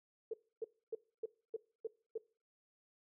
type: tone bursts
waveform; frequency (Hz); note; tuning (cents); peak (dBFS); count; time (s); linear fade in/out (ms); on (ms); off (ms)
sine; 447.5; A4; +29; -36; 7; 0.31-2.179; 5; 27; 280
effects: noise-tail reverb RT60 0.4 s tail -21 dB re dry